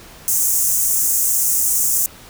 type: high-pass noise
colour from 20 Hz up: pink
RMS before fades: -17 dBFS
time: 0.28-2.06 s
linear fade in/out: 0 ms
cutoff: 6400 Hz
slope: 48 dB/octave
effects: pink hiss -41 dBFS RMS until 2.29 s